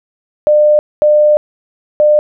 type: tone bursts at uneven times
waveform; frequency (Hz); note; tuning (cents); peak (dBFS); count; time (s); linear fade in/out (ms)
sine; 600; D5; +37; -5; 3; 0.47-0.79 / 1.02-1.37 / 2-2.19; 0
effects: none